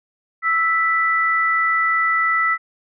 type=tone pair together; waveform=sine; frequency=1318.5 / 1975.5 Hz; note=E6 / B6; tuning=0 / 0 cents; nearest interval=perfect fifth; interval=700 cents; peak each=-18 dBFS; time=0.42-2.58 s; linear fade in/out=50 ms; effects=none